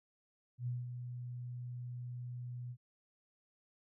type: tone with ADSR envelope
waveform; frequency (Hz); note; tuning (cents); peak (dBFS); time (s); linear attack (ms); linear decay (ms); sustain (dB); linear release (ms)
sine; 122.8; B2; -9; -34; 0.58-2.77; 89; 190; -7; 62
effects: none